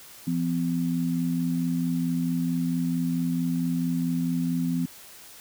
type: tone pair together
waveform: sine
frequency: 170 / 254.5 Hz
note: F3 / C4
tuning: -46 / -48 cents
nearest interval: perfect fifth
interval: 698 cents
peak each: -26 dBFS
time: 0.27-4.86 s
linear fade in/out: 5 ms
effects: white hiss -47 dBFS RMS until 5.4 s